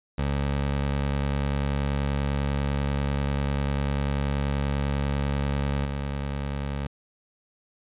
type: tone with level steps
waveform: 20% pulse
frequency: 70.2 Hz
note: C#2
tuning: 22 cents sharp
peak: -19 / -23 dBFS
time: 0.18-6.87 s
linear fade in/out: 5 ms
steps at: 5.85 s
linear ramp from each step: 2 ms
effects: resampled to 8000 Hz